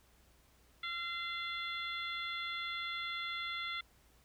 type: harmonic tone with a mistuned harmonic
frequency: 689 Hz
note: F5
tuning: 24 cents flat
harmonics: 2 / 3 / 4 / 5 / 6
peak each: -43 / -41 / -52 / -42 / -53 dBFS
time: 0.83-3.81 s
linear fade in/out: 5 ms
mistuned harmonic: 2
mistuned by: -17 cents
effects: added 60 Hz sine -68 dBFS peak until 4.24 s + pink hiss -68 dBFS RMS until 4.24 s